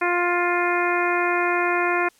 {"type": "harmonic tone", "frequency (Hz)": 351.4, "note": "F4", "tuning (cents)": 11, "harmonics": [1, 2, 3, 4, 5, 6, 7], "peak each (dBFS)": [-24, -26, -26, -27, -28, -29, -29], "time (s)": [0.01, 2.09], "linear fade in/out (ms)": 10, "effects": ["white hiss -58 dBFS RMS until 2.19 s", "low-pass 11000 Hz 12 dB/octave"]}